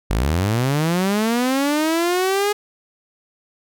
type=linear sweep; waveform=sawtooth; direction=up; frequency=45.64 to 418.4 Hz; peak=-13 dBFS; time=0.1-2.53 s; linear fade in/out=10 ms; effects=none